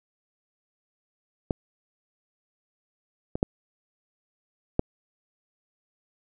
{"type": "clicks", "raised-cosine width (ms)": 2, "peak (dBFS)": [-11, -16, -7, -7], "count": 4, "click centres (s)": [1.508, 3.355, 3.429, 4.794], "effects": []}